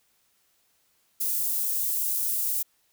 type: high-pass noise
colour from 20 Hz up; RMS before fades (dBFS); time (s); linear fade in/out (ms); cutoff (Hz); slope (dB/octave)
white; -27; 1.2-2.63; 10; 11000; 12
effects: white hiss -68 dBFS RMS until 2.92 s